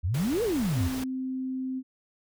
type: exponential two-way sweep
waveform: sine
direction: up then down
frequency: 75.5 to 494.7 to 75.5 Hz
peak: -24 dBFS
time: 0.03-0.89 s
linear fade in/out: 20 ms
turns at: 0.43 s
type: noise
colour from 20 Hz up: pink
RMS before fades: -38 dBFS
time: 0.14-1.04 s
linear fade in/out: 5 ms
type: tone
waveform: sine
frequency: 260 Hz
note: C4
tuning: 11 cents flat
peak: -29 dBFS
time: 0.74-1.83 s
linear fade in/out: 50 ms
effects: none